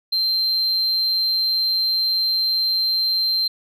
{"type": "tone", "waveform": "sine", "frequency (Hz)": 4139, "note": "C8", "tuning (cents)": -20, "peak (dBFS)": -15, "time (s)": [0.12, 3.48], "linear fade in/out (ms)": 10, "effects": ["tanh soft clip ceiling -16 dBFS"]}